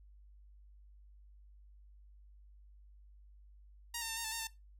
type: tone with pitch steps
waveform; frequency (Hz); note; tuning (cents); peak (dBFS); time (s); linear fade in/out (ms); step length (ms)
5% pulse; 939 / 909 / 900 / 921 / 883 / 916 / 895; A#5 / A#5 / A5 / A#5 / A5 / A#5 / A5; +12 / -44 / +39 / -21 / +6 / -31 / +29; -26; 3.94-4.472; 5; 76
effects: noise-tail reverb RT60 0.2 s tail -18 dB re dry + added 50 Hz sine -56 dBFS peak until 4.79 s